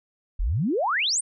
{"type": "exponential sweep", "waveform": "sine", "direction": "up", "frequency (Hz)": [34.65, 9420], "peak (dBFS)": -21, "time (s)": [0.39, 1.21], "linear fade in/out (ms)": 10, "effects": []}